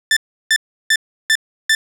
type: tone bursts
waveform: sawtooth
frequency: 1769 Hz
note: A6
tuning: 9 cents sharp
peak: -7 dBFS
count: 5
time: 0.11-1.75 s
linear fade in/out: 2 ms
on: 56 ms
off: 340 ms
effects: low-pass 10000 Hz 12 dB/octave + 8-bit